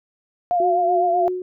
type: tone with vibrato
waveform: sine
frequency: 696 Hz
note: F5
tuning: 6 cents flat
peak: -16 dBFS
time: 0.51-1.28 s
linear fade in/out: 0 ms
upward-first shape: triangle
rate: 7.9 Hz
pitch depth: 57 cents each way
type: tone with tremolo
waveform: sine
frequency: 365.4 Hz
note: F#4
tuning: 22 cents flat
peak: -19 dBFS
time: 0.6-1.42 s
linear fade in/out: 2 ms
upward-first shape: triangle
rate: 3.4 Hz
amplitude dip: 60%
effects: none